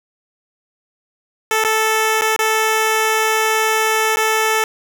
10% pulse tone with dropouts, 439 Hz, A4, 4 cents flat, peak -6 dBFS, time 1.51-4.64 s, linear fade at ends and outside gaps 1 ms, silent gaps 1.639-1.648 / 2.212-2.219 / 2.363-2.391 / 4.16-4.17 s, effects none

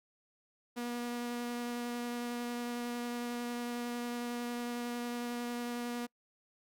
sawtooth tone with vibrato, 240.4 Hz, B3, 46 cents flat, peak -32 dBFS, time 0.76-6.07 s, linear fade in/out 20 ms, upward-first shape sine, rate 11 Hz, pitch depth 8 cents each way, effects noise-tail reverb RT60 0.1 s tail -26 dB re dry + Opus 48 kbps

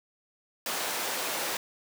pink high-pass noise, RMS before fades -32 dBFS, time 0.66-1.57 s, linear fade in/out 2 ms, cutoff 460 Hz, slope 12 dB/octave, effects none

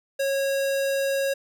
square tone, 548 Hz, C#5, 20 cents flat, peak -23 dBFS, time 0.19-1.34 s, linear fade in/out 10 ms, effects none

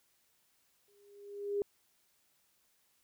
sine tone with exponential growth, 405.7 Hz, G#4, 41 cents flat, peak -28 dBFS, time 0.88-1.62 s, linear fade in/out 1 ms, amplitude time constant 160 ms, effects white hiss -73 dBFS RMS until 3.03 s

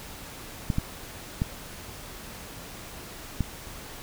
clicks, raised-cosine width 5 ms, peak -12 dBFS, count 4, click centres 0.702 / 0.784 / 1.419 / 3.407 s, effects pink hiss -42 dBFS RMS until 4.02 s

